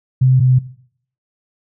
sine tone pair in turn, 129.6 / 128.19 Hz, C3 / C3, -16 / -35 cents, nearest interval unison, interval 19 cents, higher first, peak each -8 dBFS, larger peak neither, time 0.21-0.4 / 0.4-0.59 s, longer neither, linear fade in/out 10 ms, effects noise-tail reverb RT60 0.6 s tail -17 dB re dry

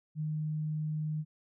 sine tone, 153.9 Hz, D#3, 19 cents flat, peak -31 dBFS, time 0.15-1.25 s, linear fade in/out 50 ms, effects none

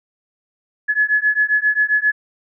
sine beating tone pair, 1700 / 1707.5 Hz, G#6 / G#6, +40 / +48 cents, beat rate 7.5 Hz, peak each -17 dBFS, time 0.88-2.12 s, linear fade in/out 20 ms, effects none

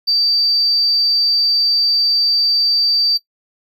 triangle tone, 4647 Hz, D8, 19 cents flat, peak -8 dBFS, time 0.07-3.18 s, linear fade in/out 20 ms, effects noise-tail reverb RT60 0.1 s tail -19 dB re dry + tanh soft clip ceiling -10 dBFS

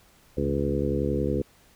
harmonic tone with a mistuned harmonic, 70.9 Hz, C#2, 40 cents sharp, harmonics 1 / 2 / 3 / 4 / 5 / 6 / 7, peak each -31 / -31 / -31 / -31 / -31 / -31 / -31 dBFS, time 0.37-1.42 s, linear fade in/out 5 ms, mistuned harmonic 2, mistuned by -55 cents, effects pink hiss -58 dBFS RMS until 1.75 s

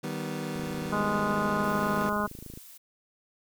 25% pulse chord, Eb augmented, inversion none, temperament equal with one note detuned, 155.56 / 194.42 / 246.9 Hz, Eb3 / G3 / B3, 0 / -14 / 0 cents, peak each -32 / -33 / -33 dBFS, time 0.03-2.1 s, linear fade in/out 10 ms
click train, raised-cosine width 3 ms, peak -30 dBFS, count 55, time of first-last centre 0.56-2.575 s, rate 26.8 Hz
harmonic tone, 207.7 Hz, G#3, in tune, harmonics 1 / 2 / 3 / 4 / 5 / 6 / 7, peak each -31 / -36 / -34 / -37 / -32 / -33 / -35 dBFS, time 0.92-2.27 s, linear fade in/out 10 ms
blue noise, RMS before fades -49 dBFS, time 1.63-2.78 s, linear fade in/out 10 ms
effects none

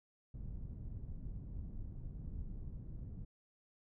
pink low-pass noise, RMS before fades -45 dBFS, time 0.34-3.25 s, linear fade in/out 5 ms, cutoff 140 Hz, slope 12 dB/octave, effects none

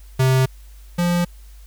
square tone pair in turn, 130.81 / 174.61 Hz, C3 / F3, 0 / 0 cents, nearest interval perfect fourth, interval 500 cents, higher second, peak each -14 / -17 dBFS, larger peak first, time 0.19-0.46 / 0.98-1.25 s, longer neither, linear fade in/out 10 ms, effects added 50 Hz sine -39 dBFS peak until 1.66 s + white hiss -54 dBFS RMS until 1.66 s

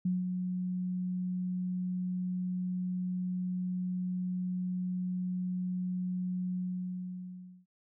sine tone with ADSR envelope, 182 Hz, F#3, 28 cents flat, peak -26 dBFS, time 0.05-7.66 s, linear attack 6 ms, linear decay 180 ms, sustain -5 dB, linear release 1100 ms, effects none

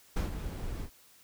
brown noise with ADSR envelope, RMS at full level -27 dBFS, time 0.16-0.9 s, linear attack 8 ms, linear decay 130 ms, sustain -10 dB, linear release 82 ms, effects white hiss -60 dBFS RMS until 1.23 s

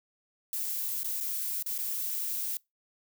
violet noise with dropouts, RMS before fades -33 dBFS, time 0.53-2.57 s, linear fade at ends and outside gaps 1 ms, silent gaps 1.032-1.044 / 1.202-1.208 / 1.626-1.662 / 1.78-1.786 s, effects noise-tail reverb RT60 0.2 s tail -24 dB re dry

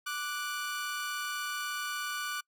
sawtooth tone pair together, 1174.7 / 1477.5 Hz, D6 / F#6, 0 / -3 cents, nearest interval major third, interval 397 cents, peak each -34 / -32 dBFS, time 0.06-2.41 s, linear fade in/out 10 ms, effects noise-tail reverb RT60 0.1 s tail -26 dB re dry

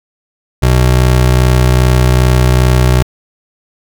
square tone pair together, 62.5 / 125 Hz, B1 / B2, +21 / +21 cents, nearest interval octave, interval 1200 cents, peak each -10 dBFS, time 0.62-3.03 s, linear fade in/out 10 ms, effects none

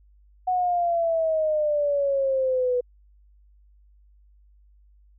sine exponential sweep, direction down, 740 to 490 Hz, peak -20 dBFS, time 0.47-2.81 s, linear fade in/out 10 ms, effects added 50 Hz sine -53 dBFS peak until 5.18 s

